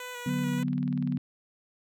10% pulse tone with vibrato, 492.9 Hz, B4, 3 cents flat, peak -29 dBFS, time 0-0.63 s, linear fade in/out 2 ms, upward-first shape square, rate 3.4 Hz, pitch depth 20 cents each way
sine chord, B minor, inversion first, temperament equal, 146.83 / 185 / 246.9 Hz, D3 / F#3 / B3, 0 / 0 / 0 cents, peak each -31 / -32 / -29 dBFS, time 0.26-1.18 s, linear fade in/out 5 ms
click train, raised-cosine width 0.3 ms, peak -33 dBFS, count 19, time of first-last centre 0.29-1.172 s, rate 20.4 Hz
effects none

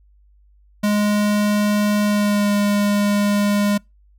square tone with pitch glide, 207.7 to 204.6 Hz, G#3 to G#3, 0 to -26 cents, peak -16 dBFS, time 0.83-3.78 s, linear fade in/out 10 ms, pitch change -26 cents, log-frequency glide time 2.03-2.52 s, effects noise-tail reverb RT60 0.2 s tail -26 dB re dry + added 50 Hz sine -50 dBFS peak until 4.18 s

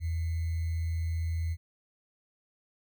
sine tone with sample-and-hold, 82.4 Hz, E2, in tune, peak -28 dBFS, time 0-1.57 s, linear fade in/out 50 ms, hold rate 2100 Hz, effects none

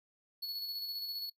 square tone with tremolo, 4395 Hz, C#8, 16 cents flat, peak -37 dBFS, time 0.42-1.3 s, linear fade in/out 10 ms, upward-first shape square, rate 15 Hz, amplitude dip 30%, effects noise-tail reverb RT60 0.1 s tail -18 dB re dry

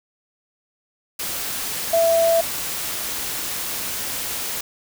sine tone in noise, 665 Hz, E5, 15 cents sharp, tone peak -14 dBFS, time 1.93-2.41 s, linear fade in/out 5 ms, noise white, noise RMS -27 dBFS, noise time 1.19-4.61 s, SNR +10 dB, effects none

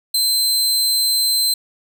sawtooth tone, 4100 Hz, C8, 36 cents flat, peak -12 dBFS, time 0.14-1.54 s, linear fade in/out 5 ms, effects none

